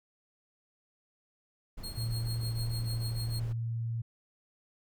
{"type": "noise", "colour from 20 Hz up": "brown", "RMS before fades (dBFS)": -42, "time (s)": [1.77, 3.53], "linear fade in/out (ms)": 10}
{"type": "tone with tremolo", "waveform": "sawtooth", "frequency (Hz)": 4268, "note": "C8", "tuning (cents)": 34, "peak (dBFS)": -35, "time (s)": [1.83, 3.4], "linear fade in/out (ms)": 10, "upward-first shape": "triangle", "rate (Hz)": 6.7, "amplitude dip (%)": 90}
{"type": "tone", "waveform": "sine", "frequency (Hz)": 115.2, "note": "A#2", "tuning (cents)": -20, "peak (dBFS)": -31, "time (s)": [1.97, 4.02], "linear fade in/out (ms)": 10}
{"effects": []}